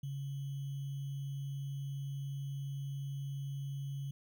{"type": "tone with sample-and-hold", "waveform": "sine", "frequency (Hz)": 138.59, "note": "C#3", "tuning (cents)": 0, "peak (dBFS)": -37, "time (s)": [0.03, 4.11], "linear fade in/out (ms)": 5, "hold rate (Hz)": 3150, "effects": []}